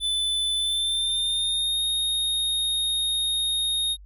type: tone with pitch glide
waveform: square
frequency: 3507 to 3716 Hz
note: A7 to A#7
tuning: -6 to -6 cents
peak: -23 dBFS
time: 0-3.97 s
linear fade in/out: 50 ms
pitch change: +100 cents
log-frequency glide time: 0.57-1.83 s
effects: added 49 Hz sine -43 dBFS peak until 4.05 s